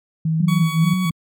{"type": "tone", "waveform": "sine", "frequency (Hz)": 160, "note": "D#3", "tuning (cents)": 49, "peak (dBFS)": -16, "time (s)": [0.25, 0.94], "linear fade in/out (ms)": 5}
{"type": "tone with vibrato", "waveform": "sine", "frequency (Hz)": 173.5, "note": "F3", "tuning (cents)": -11, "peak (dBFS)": -17, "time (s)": [0.4, 1.11], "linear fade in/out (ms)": 5, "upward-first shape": "square", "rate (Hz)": 2.3, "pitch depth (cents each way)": 96}
{"type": "tone with tremolo", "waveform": "20% pulse", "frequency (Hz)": 1125, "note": "C#6", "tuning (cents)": 25, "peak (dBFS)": -20, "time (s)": [0.48, 1.1], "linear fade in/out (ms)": 5, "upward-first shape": "sine", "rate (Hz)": 5.5, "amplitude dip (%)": 40}
{"effects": ["MP3 96 kbps"]}